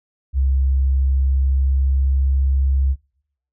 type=tone with pitch glide; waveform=sine; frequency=66.9 to 67.48 Hz; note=C2 to C#2; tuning=+39 to -46 cents; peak=-14 dBFS; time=0.33-2.96 s; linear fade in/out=50 ms; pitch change=+15 cents; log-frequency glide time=1.04-2.35 s; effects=noise-tail reverb RT60 0.7 s tail -24 dB re dry